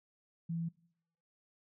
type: tone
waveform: sine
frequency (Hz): 166.7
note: E3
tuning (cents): +20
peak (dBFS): -34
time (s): 0.49-0.69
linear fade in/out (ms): 10
effects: noise-tail reverb RT60 0.7 s tail -23 dB re dry